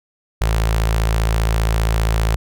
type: tone with notch filter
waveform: sawtooth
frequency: 55.1 Hz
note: A1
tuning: 3 cents sharp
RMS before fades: -17 dBFS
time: 0.41-2.36 s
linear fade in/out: 5 ms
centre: 260 Hz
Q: 0.89
effects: none